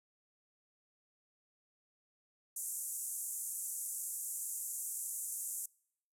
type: band-pass noise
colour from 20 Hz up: pink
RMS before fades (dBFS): -41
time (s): 2.56-5.66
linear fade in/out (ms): 5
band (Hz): 7100 to 13000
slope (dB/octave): 48
effects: noise-tail reverb RT60 0.7 s tail -26 dB re dry